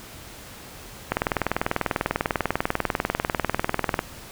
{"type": "click train", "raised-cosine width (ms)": 0.5, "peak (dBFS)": -6, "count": 59, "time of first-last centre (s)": [1.12, 3.991], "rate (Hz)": 20.2, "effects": ["pink hiss -42 dBFS RMS until 4.31 s"]}